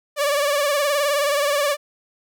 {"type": "tone with vibrato", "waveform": "sawtooth", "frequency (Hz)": 576, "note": "D5", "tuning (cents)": -34, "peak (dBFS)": -14, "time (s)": [0.16, 1.77], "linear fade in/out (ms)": 50, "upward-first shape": "sine", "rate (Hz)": 19, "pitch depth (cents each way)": 65, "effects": []}